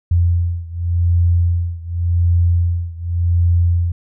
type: beating tone pair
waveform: sine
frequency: 86 / 86.88 Hz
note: F2 / F2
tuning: -26 / -8 cents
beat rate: 0.88 Hz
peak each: -15 / -17 dBFS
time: 0.11-3.92 s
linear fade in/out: 5 ms
effects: none